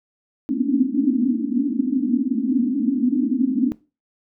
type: band-pass noise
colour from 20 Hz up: white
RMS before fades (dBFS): -20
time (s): 0.49-3.72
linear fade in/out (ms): 0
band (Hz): 230 to 290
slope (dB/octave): 96
effects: noise-tail reverb RT60 0.3 s tail -19 dB re dry